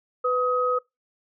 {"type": "tone pair together", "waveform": "sine", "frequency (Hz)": [498.9, 1263], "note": ["B4", "D#6"], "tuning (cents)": [17, 26], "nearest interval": "octave + major third", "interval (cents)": 1609, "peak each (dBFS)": [-23, -23], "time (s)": [0.24, 0.79], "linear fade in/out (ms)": 10, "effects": ["noise-tail reverb RT60 0.2 s tail -24 dB re dry"]}